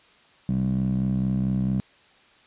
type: tone with band-pass filter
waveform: 15% pulse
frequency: 64.5 Hz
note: C2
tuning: 24 cents flat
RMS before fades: -24 dBFS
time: 0.49-1.8 s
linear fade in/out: 0 ms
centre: 170 Hz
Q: 3.6
effects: white hiss -56 dBFS RMS until 2.46 s + resampled to 8000 Hz